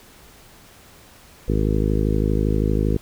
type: harmonic tone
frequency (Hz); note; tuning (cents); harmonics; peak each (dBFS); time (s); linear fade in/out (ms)
52.6; G#1; +23; 1 / 2 / 3 / 4 / 5 / 6 / 7 / 8 / 9; -21 / -24 / -26 / -27 / -28 / -29 / -29 / -30 / -31; 1.48-2.97; 5
effects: pink hiss -48 dBFS RMS until 3.01 s